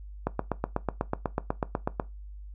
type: click train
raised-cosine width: 1 ms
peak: -12 dBFS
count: 15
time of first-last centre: 0.27-1.998 s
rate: 8.1 Hz
effects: noise-tail reverb RT60 0.2 s tail -18 dB re dry + added 50 Hz sine -40 dBFS peak until 2.54 s